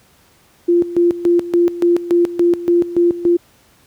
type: tone with tremolo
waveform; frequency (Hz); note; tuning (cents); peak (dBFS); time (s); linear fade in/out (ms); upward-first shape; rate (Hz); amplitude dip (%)
sine; 346.3; F4; -15; -9; 0.68-3.37; 10; square; 3.5; 80
effects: pink hiss -52 dBFS RMS until 3.86 s + high-pass 60 Hz 12 dB/octave